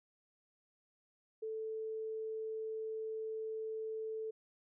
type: tone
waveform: sine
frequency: 440 Hz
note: A4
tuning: in tune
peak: -38 dBFS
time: 1.42-4.31 s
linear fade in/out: 10 ms
effects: none